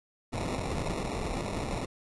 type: noise with sample-and-hold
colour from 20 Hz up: pink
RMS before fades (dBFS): -33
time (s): 0.32-1.86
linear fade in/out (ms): 20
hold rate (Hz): 1575
effects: resampled to 24000 Hz